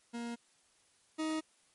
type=tone pair in turn; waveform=40% pulse; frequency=235.5 / 314.4 Hz; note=A#3 / D#4; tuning=+18 / +18 cents; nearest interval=perfect fourth; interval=500 cents; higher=second; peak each=-37 / -32 dBFS; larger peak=second; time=0.13-0.36 / 1.18-1.41 s; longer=neither; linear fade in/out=20 ms; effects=white hiss -69 dBFS RMS until 1.74 s + MP3 48 kbps